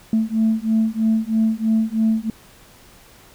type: beating tone pair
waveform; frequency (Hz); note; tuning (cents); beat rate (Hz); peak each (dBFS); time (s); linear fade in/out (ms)
sine; 220 / 223.1; A3 / A3; 0 / +24; 3.1; -18; 0.13-2.3; 2
effects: tanh soft clip ceiling -10 dBFS + pink hiss -48 dBFS RMS until 3.34 s